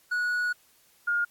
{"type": "tone pair in turn", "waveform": ["triangle", "sine"], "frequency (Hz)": [1462, 1420.4], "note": ["F#6", "F6"], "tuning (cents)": [-21, 29], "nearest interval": "unison", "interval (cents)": 50, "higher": "first", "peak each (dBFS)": -23, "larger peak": "neither", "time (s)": [[0.11, 0.53], [1.07, 1.25]], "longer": "first", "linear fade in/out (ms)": 10, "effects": ["white hiss -62 dBFS RMS until 1.3 s", "AAC 64 kbps"]}